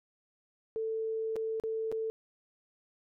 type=tone with dropouts; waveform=sine; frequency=444.1 Hz; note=A4; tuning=16 cents sharp; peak=-31 dBFS; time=0.76-2.1 s; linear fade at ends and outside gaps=0 ms; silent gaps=1.358-1.364 / 1.599-1.637 / 1.916-1.924 s; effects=none